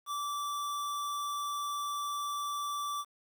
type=tone; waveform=square; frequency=1163 Hz; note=D6; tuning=17 cents flat; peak=-34 dBFS; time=0.06-3.05 s; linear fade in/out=50 ms; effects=10-bit